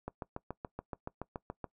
click train, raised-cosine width 1 ms, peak -24 dBFS, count 12, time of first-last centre 0.08-1.643 s, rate 7.04 Hz, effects noise-tail reverb RT60 0.1 s tail -21 dB re dry

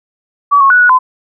sine tone with pitch steps, 1142 / 1095 / 1473 / 1464 / 1021 Hz, D6 / C#6 / F#6 / F#6 / C6, -49 / -22 / -8 / -19 / -43 cents, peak -4 dBFS, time 0.51-0.99 s, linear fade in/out 20 ms, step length 96 ms, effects none

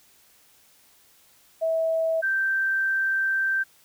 sine tone pair in turn, 650 / 1564.4 Hz, E5 / G6, -24 / -4 cents, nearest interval octave + minor third, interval 1520 cents, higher second, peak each -21 dBFS, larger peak neither, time 1.61-2.22 / 2.22-3.64 s, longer second, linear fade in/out 20 ms, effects white hiss -58 dBFS RMS until 3.84 s

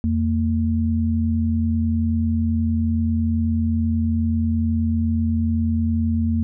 sine tone pair together, 85.25 / 227.6 Hz, F2 / A#3, -41 / -41 cents, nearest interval octave + perfect fourth, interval 1700 cents, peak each -20 dBFS, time 0.04-6.43 s, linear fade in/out 0 ms, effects none

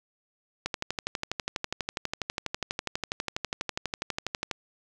click train, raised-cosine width 0.2 ms, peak -12 dBFS, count 48, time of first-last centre 0.66-4.512 s, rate 12.2 Hz, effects none

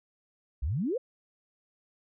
sine exponential sweep, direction up, 57.1 to 554.4 Hz, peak -27 dBFS, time 0.62-0.98 s, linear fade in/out 10 ms, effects none

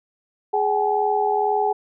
sine tone cluster, 417.5 / 764 / 846 Hz, G#4 / G5 / G#5, +9 / -45 / +32 cents, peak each -22 dBFS, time 0.53-1.73 s, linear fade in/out 10 ms, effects none

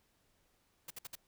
white noise bursts, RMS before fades -45 dBFS, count 4, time 0.88-1.154 s, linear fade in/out 5 ms, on 25 ms, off 58 ms, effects pink hiss -74 dBFS RMS until 1.27 s

